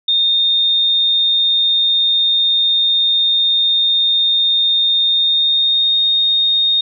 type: tone with pitch glide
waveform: sine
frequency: 3658 to 3696 Hz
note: A#7 to A#7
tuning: -33 to -16 cents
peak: -11 dBFS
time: 0.08-6.81 s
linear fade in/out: 5 ms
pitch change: +17 cents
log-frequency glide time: 5.05-5.97 s
effects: none